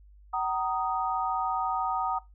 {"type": "chord", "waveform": "sine", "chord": "D# minor", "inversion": "first", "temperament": "equal with one note detuned", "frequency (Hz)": [758.2, 932.3, 1244.5], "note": ["F#5", "A#5", "D#6"], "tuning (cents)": [42, 0, 0], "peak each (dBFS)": -31, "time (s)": [0.33, 2.19], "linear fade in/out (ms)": 10, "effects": ["noise-tail reverb RT60 0.2 s tail -19 dB re dry", "added 50 Hz sine -51 dBFS peak until 2.34 s"]}